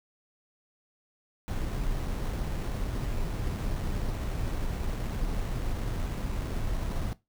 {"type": "noise with sample-and-hold", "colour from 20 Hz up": "brown", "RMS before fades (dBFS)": -31, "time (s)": [1.48, 7.13], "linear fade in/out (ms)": 0, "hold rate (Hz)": 4900, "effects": ["noise-tail reverb RT60 0.2 s tail -18 dB re dry"]}